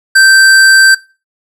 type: tone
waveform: square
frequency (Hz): 1560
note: G6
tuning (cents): -9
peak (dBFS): -3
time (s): 0.15-0.95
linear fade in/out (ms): 10
effects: noise-tail reverb RT60 0.3 s tail -19 dB re dry + low-pass 11000 Hz 12 dB/octave